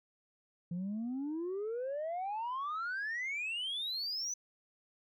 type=exponential sweep; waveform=sine; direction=up; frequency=168.7 to 6100 Hz; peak=-33 dBFS; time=0.71-4.34 s; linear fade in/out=5 ms; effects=tanh soft clip ceiling -33 dBFS